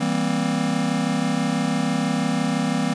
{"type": "chord", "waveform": "square", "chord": "C dominant seventh", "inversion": "first", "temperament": "just", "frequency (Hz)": [163.52, 196.22, 235.5, 261.6], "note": ["E3", "G3", "Bb3", "C4"], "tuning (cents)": [-14, 2, 18, 0], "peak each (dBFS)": [-27, -27, -26, -26], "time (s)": [0, 2.94], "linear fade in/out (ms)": 10, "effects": ["resampled to 22050 Hz"]}